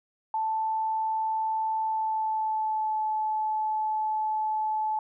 sine tone with pitch glide, 880 to 864.9 Hz, A5 to A5, 0 to -30 cents, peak -25 dBFS, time 0.34-4.99 s, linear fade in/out 2 ms, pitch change -30 cents, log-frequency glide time 1.8-3.02 s, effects none

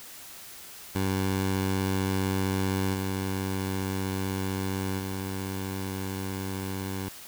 15% pulse tone with level steps, 95.6 Hz, G2, 43 cents flat, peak -19 / -22 / -25 dBFS, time 0.95-7.09 s, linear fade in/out 5 ms, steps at 2.93 / 4.98 s, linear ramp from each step 20 ms, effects white hiss -45 dBFS RMS until 7.27 s

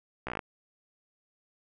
slowing click train, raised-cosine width 0.5 ms, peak -19 dBFS, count 8, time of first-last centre 0.27-0.392 s, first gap 15 ms, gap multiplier 1.05, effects none

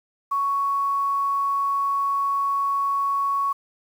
sine tone with quantisation, 1113 Hz, C#6, 7 cents sharp, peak -20 dBFS, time 0.31-3.53 s, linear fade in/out 10 ms, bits 8, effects none

